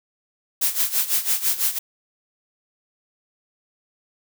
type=noise with tremolo; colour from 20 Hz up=blue; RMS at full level=-19 dBFS; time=0.61-1.79 s; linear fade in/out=10 ms; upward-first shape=sine; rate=6 Hz; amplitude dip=80%; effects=none